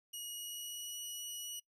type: tone with pitch glide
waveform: 15% pulse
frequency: 2894 to 2924 Hz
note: F#7 to F#7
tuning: -39 to -21 cents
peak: -35 dBFS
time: 0.13-1.6 s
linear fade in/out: 10 ms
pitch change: +18 cents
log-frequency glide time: 0.29-0.95 s
effects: noise-tail reverb RT60 0.1 s tail -21 dB re dry